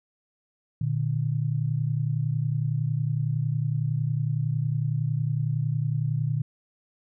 sine tone pair together, 118.4 / 149.3 Hz, A#2 / D3, +27 / +29 cents, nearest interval major third, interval 402 cents, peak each -26 dBFS, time 0.81-6.42 s, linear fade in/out 5 ms, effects none

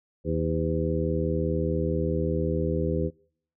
harmonic tone with a mistuned harmonic, 80.1 Hz, E2, 49 cents flat, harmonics 1 / 2 / 3 / 4 / 5 / 6, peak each -30 / -29 / -34 / -32 / -31 / -31 dBFS, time 0.24-3.11 s, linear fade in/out 50 ms, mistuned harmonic 6, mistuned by +87 cents, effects noise-tail reverb RT60 0.6 s tail -24 dB re dry

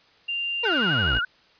sine tone with pitch glide, 2788 to 2875 Hz, F7 to F7, -4 to +50 cents, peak -25 dBFS, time 0.28-1.21 s, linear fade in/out 10 ms, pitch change +54 cents, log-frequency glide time 0.62-0.98 s
30% pulse exponential sweep, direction down, 496.8 to 49 Hz, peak -22 dBFS, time 0.63-1.19 s, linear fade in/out 10 ms
sine tone with vibrato, 1466 Hz, F#6, 16 cents flat, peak -23 dBFS, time 0.65-1.25 s, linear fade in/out 5 ms, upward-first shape triangle, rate 12 Hz, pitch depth 120 cents each way
effects white hiss -57 dBFS RMS until 1.59 s + resampled to 11025 Hz

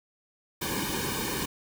pink noise with comb filter, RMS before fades -31 dBFS, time 0.61-1.46 s, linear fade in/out 10 ms, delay 1.5 ms, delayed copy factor -0.95, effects none

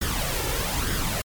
pink noise with flanger, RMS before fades -26 dBFS, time 0.01-1.22 s, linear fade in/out 10 ms, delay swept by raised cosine 0.58 to 2.28 ms, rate 1.1 Hz, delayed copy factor +0.55, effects MP3 96 kbps

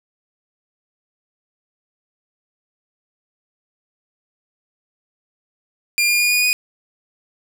sawtooth tone with pitch steps, 2400 / 2418 / 2436 / 2455 / 2473 Hz, D7 / D7 / D#7 / D#7 / D#7, +37 / +50 / -37 / -24 / -11 cents, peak -11 dBFS, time 5.98-6.53 s, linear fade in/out 0 ms, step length 110 ms, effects none

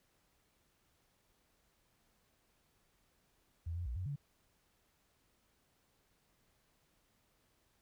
sine tone with pitch steps, 83.5 / 87.1 / 60 / 91.6 / 142.6 Hz, E2 / F2 / B1 / F#2 / C#3, +23 / -4 / -49 / -17 / +49 cents, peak -37 dBFS, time 3.66-4.16 s, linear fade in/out 10 ms, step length 100 ms, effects pink hiss -75 dBFS RMS until 7.81 s

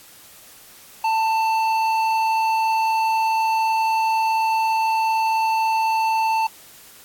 sine tone with hard clipping, 889 Hz, A5, 18 cents sharp, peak -19 dBFS, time 1.04-6.47 s, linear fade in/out 5 ms, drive 9 dB, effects white hiss -46 dBFS RMS until 7.04 s + AAC 64 kbps

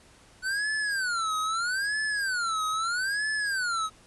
square tone with vibrato, 1480 Hz, F#6, in tune, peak -27 dBFS, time 0.42-3.9 s, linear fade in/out 50 ms, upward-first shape sine, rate 0.78 Hz, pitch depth 270 cents each way, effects pink hiss -56 dBFS RMS until 4.06 s + resampled to 24000 Hz

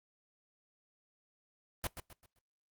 pink noise with echo, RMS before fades -35 dBFS, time 1.84-1.87 s, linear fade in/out 0 ms, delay 130 ms, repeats 4, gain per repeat -9 dB, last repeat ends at 2.39 s, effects noise-tail reverb RT60 0.2 s tail -23 dB re dry + Opus 32 kbps

